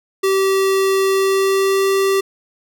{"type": "tone with pitch glide", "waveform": "square", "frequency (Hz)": [386.4, 389.3], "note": ["G4", "G4"], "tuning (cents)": [-25, -12], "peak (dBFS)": -14, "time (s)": [0.23, 2.21], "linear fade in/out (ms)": 10, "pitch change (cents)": 13, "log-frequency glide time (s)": [1.05, 1.88], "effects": []}